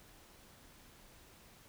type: silence
effects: pink hiss -60 dBFS RMS until 1.68 s